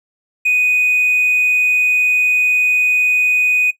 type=tone; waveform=triangle; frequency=2489 Hz; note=D#7; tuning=in tune; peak=-9 dBFS; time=0.45-3.71 s; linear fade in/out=10 ms; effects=noise-tail reverb RT60 0.1 s tail -17 dB re dry + tanh soft clip ceiling -6 dBFS